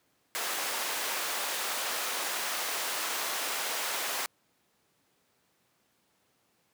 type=high-pass noise; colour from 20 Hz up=pink; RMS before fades=-33 dBFS; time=0.35-4.26 s; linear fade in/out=0 ms; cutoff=690 Hz; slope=12 dB/octave; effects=pink hiss -71 dBFS RMS until 6.73 s + high-pass 150 Hz 12 dB/octave